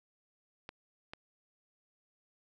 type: clicks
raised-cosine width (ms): 0.3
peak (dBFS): -27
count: 2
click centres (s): 0.691 / 1.135
effects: none